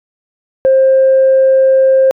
sine tone, 530 Hz, C5, 22 cents sharp, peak -4 dBFS, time 0.65-2.11 s, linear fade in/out 0 ms, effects tanh soft clip ceiling -2 dBFS

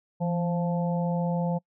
harmonic tone with a mistuned harmonic, 174.61 Hz, F3, in tune, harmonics 1 / 3 / 4 / 5, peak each -25 / -32 / -37 / -36 dBFS, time 0.2-1.59 s, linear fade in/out 20 ms, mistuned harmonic 1, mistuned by -52 cents, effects noise-tail reverb RT60 0.1 s tail -26 dB re dry

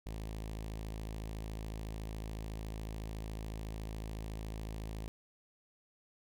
sawtooth tone with notch filter, 53.9 Hz, A1, 35 cents flat, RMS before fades -42 dBFS, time 0.06-5.08 s, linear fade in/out 0 ms, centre 1400 Hz, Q 1.8, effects none

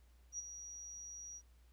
sine tone with ADSR envelope, 5770 Hz, F#8, 44 cents flat, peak -38 dBFS, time 0.32-1.42 s, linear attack 68 ms, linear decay 20 ms, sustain -9 dB, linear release 57 ms, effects added 60 Hz sine -62 dBFS peak until 1.72 s + pink hiss -75 dBFS RMS until 1.72 s

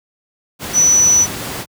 sine tone in noise, 5950 Hz, F#8, 9 cents sharp, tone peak -8 dBFS, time 0.73-1.27 s, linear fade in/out 50 ms, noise pink, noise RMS -25 dBFS, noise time 0.59-1.66 s, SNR +14 dB, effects high-pass 80 Hz 12 dB/octave

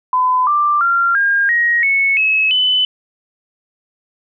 sine tone with pitch steps, 1011 / 1181.6 / 1381.1 / 1614.2 / 1886.6 / 2205 / 2577 / 3012 Hz, B5 / D6 / F6 / G#6 / A#6 / C#7 / E7 / F#7, +40 / +10 / -20 / -50 / +20 / -10 / -40 / +30 cents, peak -11 dBFS, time 0.13-2.85 s, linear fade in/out 2 ms, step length 340 ms, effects none

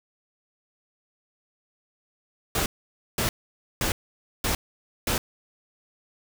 pink noise bursts, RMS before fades -25 dBFS, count 5, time 2.55-5.18 s, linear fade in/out 2 ms, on 110 ms, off 520 ms, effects none

